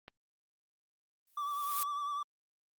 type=click; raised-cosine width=0.3 ms; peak=-31 dBFS; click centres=0.081 s
type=noise with exponential growth; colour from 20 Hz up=blue; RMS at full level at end=-33 dBFS; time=1.27-1.83 s; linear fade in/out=1 ms; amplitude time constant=120 ms
type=tone with vibrato; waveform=triangle; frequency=1158 Hz; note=D6; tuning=25 cents flat; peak=-32 dBFS; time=1.37-2.23 s; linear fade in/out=5 ms; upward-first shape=sine; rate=10 Hz; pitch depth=42 cents each way
effects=Opus 32 kbps